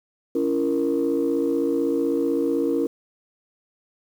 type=chord; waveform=sine; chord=A# diminished; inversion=first; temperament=just; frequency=279.7 / 335.6 / 466.2 Hz; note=C#4 / E4 / A#4; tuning=+16 / +31 / 0 cents; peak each=-23 dBFS; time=0.35-2.87 s; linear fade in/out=5 ms; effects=tanh soft clip ceiling -13 dBFS + 8-bit